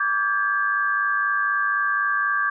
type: tone cluster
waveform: sine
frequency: 1160 / 1595 / 1699 Hz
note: D6 / G6 / G#6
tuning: -22 / +30 / +39 cents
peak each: -23 / -22 / -29 dBFS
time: 0-2.5 s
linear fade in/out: 5 ms
effects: none